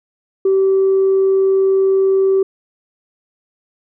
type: tone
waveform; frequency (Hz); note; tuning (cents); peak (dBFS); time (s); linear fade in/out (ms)
sine; 385.4; G4; -29; -9; 0.45-2.43; 5
effects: tanh soft clip ceiling -7 dBFS